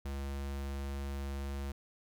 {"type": "tone", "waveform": "square", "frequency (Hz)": 69.3, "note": "C#2", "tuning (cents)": 0, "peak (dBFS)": -37, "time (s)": [0.05, 1.72], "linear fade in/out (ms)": 5, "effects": []}